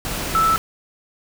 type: tone in noise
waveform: sine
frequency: 1318.5 Hz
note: E6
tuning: in tune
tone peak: -14 dBFS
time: 0.35-0.56 s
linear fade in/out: 0 ms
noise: pink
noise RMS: -26 dBFS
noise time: 0.05-0.58 s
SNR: +9 dB
effects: none